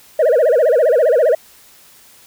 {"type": "tone with vibrato", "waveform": "sine", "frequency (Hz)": 550, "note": "C#5", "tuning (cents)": -14, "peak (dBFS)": -7, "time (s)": [0.19, 1.35], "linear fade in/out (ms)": 5, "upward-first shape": "sine", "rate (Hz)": 15, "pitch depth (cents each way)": 280, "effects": ["tanh soft clip ceiling -8 dBFS", "white hiss -46 dBFS RMS until 2.26 s"]}